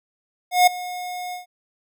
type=tone with ADSR envelope; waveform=square; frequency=722 Hz; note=F#5; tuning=43 cents flat; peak=-10 dBFS; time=0.51-1.46 s; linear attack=160 ms; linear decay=8 ms; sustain=-19 dB; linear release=130 ms; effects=none